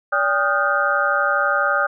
sine tone cluster, 575 / 800 / 1237 / 1416 / 1548 Hz, D5 / G5 / D#6 / F6 / G6, -37 / +35 / -10 / +23 / -22 cents, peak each -23 / -26 / -21 / -21 / -23 dBFS, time 0.12-1.87 s, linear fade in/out 10 ms, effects none

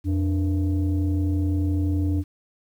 sine tone pair together, 87.2 / 293.3 Hz, F2 / D4, -2 / -2 cents, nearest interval octave + major sixth, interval 2100 cents, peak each -19 / -23 dBFS, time 0.04-2.24 s, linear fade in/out 50 ms, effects tanh soft clip ceiling -17 dBFS + 9-bit

